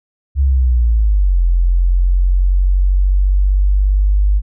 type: linear two-way sweep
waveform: sine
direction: down then up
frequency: 70.2 to 43.28 to 50.3 Hz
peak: -9 dBFS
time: 0.35-4.42 s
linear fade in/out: 50 ms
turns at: 1.42 s
effects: none